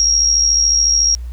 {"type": "tone with amplitude modulation", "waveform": "sine", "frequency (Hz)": 5610, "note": "F8", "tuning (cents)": 7, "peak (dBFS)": -8, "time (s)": [0, 1.15], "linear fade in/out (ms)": 0, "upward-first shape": "sine", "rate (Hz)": 73.9, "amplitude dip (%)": 55, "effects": ["added 60 Hz sine -24 dBFS peak until 1.32 s", "pink hiss -51 dBFS RMS until 1.32 s"]}